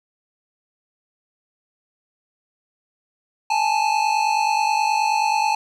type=tone pair together; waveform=square; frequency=830.6 / 880 Hz; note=G#5 / A5; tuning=0 / 0 cents; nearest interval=minor second; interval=100 cents; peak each=-22 / -20 dBFS; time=3.5-5.55 s; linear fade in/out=5 ms; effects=low-pass 6000 Hz 12 dB/octave + 9-bit